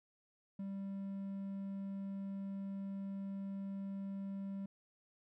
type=tone; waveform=triangle; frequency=196 Hz; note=G3; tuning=in tune; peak=-38 dBFS; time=0.59-4.66 s; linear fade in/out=5 ms; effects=none